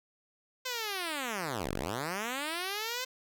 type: linear two-way sweep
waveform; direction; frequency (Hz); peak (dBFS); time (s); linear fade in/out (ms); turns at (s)
5% pulse; down then up; 520 to 37.46 to 520; -22; 0.65-3.05; 10; 1.73
effects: none